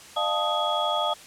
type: tone cluster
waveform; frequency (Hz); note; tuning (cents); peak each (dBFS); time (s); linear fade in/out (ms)
sine; 604 / 696 / 875 / 1248 / 3334; D5 / F5 / A5 / D#6 / G#7; +48 / -6 / -10 / +5 / +6; -29; 0.16-1.14; 10
effects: white hiss -46 dBFS RMS until 1.26 s + low-pass 9000 Hz 12 dB/octave